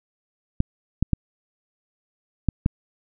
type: clicks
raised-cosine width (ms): 5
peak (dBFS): -6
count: 5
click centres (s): 0.604 / 1.026 / 1.133 / 2.487 / 2.661
effects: none